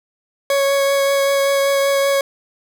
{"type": "tone with vibrato", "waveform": "40% pulse", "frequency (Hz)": 554.4, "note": "C#5", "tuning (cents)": 0, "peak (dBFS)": -13, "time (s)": [0.5, 2.21], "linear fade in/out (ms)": 2, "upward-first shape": "triangle", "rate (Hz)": 5.2, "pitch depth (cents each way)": 12, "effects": []}